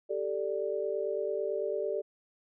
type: chord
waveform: sine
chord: G suspended second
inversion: none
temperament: just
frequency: 392 / 441 / 588 Hz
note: G4 / A4 / D5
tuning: 0 / +4 / +2 cents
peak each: -34 dBFS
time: 0.09-2.02 s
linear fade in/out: 20 ms
effects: none